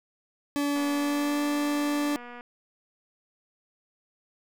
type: tone with pitch glide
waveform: 40% pulse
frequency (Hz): 286.8 to 292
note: D4 to D4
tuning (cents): -41 to -10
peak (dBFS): -24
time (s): 0.56-2.16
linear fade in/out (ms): 0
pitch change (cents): +31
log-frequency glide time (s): 0.85-1.41
type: click train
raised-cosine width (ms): 0.5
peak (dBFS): -29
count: 400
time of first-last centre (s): 0.76-2.409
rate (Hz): 242
effects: none